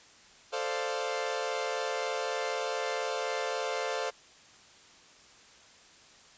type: chord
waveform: sawtooth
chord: D minor seventh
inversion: second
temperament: equal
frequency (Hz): 440 / 523.3 / 587.3 / 698.5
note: A4 / C5 / D5 / F5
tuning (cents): 0 / 0 / 0 / 0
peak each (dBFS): -32 / -31 / -35 / -33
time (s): 0.52-4.11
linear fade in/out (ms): 20
effects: white hiss -56 dBFS RMS until 6.37 s + resampled to 16000 Hz